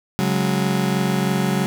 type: chord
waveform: 35% pulse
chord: C# suspended fourth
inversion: none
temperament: just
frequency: 138.59 / 184.79 / 207.9 Hz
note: C#3 / F#3 / G#3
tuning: 0 / -2 / +2 cents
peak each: -22 / -19 / -22 dBFS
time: 0.19-1.66 s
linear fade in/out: 0 ms
effects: none